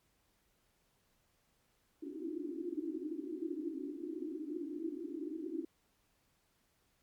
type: band-pass noise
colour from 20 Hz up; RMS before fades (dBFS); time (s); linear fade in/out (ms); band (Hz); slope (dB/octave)
pink; -41; 2.02-5.65; 5; 280 to 360; 96
effects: pink hiss -75 dBFS RMS until 7.02 s + MP3 96 kbps